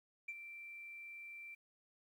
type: tone with ADSR envelope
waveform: sine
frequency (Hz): 2349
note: D7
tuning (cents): 0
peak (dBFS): -38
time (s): 0.28-1.55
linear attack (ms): 8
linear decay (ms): 42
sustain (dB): -10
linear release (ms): 10
effects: tanh soft clip ceiling -37 dBFS + 12-bit